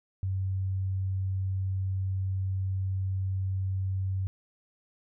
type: tone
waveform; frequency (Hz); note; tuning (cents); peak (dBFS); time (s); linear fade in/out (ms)
sine; 95.2; F#2; +50; -27; 0.23-4.27; 0
effects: none